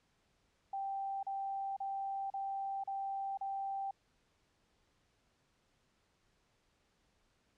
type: tone bursts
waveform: sine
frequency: 784 Hz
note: G5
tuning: in tune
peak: -36 dBFS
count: 6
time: 0.73-3.91 s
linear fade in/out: 5 ms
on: 500 ms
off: 36 ms
effects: pink hiss -75 dBFS RMS until 7.57 s + low-pass 7000 Hz 12 dB/octave